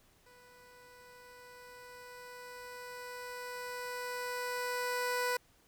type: tone with level ramp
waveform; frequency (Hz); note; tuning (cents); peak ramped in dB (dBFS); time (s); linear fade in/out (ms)
15% pulse; 493.9; B4; 0; -52 to -24; 0.26-5.37; 5
effects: pink hiss -67 dBFS RMS until 5.67 s